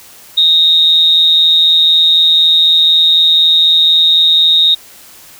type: tone with amplitude modulation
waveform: sine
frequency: 3729 Hz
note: A#7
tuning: in tune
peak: -3 dBFS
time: 0.37-4.75 s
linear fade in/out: 10 ms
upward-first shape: sine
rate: 164 Hz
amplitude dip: 55%
effects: white hiss -38 dBFS RMS until 5.39 s